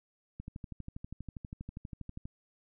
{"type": "click train", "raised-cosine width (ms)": 5, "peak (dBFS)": -29, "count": 24, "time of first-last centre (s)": [0.4, 2.255], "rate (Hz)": 12.4, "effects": []}